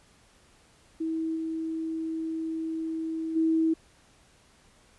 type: tone with level steps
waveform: sine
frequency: 322.7 Hz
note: E4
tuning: 37 cents flat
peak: -27 / -29 / -21 dBFS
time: 1-3.74 s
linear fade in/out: 10 ms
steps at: 1.35 / 3.35 s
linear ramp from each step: 20 ms
effects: pink hiss -60 dBFS RMS until 4.98 s + resampled to 24000 Hz